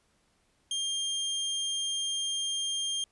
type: tone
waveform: sawtooth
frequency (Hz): 3200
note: G7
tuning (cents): +35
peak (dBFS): -26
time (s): 0.71-3.04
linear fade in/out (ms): 2
effects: pink hiss -70 dBFS RMS until 3.11 s + resampled to 24000 Hz